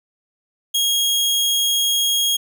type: tone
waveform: sawtooth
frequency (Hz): 3276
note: G#7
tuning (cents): -24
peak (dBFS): -13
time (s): 0.74-2.37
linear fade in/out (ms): 10
effects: none